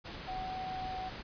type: tone in noise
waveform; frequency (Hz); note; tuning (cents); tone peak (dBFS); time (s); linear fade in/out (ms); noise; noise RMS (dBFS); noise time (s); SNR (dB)
sine; 749; F#5; +21; -37; 0.27-1.1; 20; pink; -44; 0.04-1.23; +4
effects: resampled to 11025 Hz